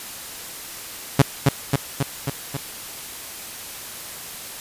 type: tone with echo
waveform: sawtooth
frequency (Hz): 138.3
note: C#3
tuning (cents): -4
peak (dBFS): -5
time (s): 1.19-1.22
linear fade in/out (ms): 5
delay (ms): 270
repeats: 5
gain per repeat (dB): -3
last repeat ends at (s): 2.57
effects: white hiss -35 dBFS RMS until 4.6 s + resampled to 32000 Hz